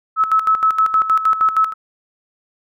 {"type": "tone with tremolo", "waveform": "sine", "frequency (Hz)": 1298, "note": "E6", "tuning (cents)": -27, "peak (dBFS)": -10, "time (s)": [0.16, 1.74], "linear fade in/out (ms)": 50, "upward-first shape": "square", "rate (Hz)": 6.4, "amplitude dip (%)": 70, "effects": []}